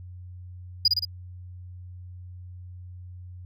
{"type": "tone with echo", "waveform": "triangle", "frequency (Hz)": 4897, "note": "D#8", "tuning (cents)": -28, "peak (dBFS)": -12, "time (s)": [0.85, 0.88], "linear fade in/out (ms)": 5, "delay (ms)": 57, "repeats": 3, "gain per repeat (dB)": -4, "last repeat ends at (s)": 1.051, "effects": ["tanh soft clip ceiling -13 dBFS", "added 90 Hz sine -39 dBFS peak until 3.45 s"]}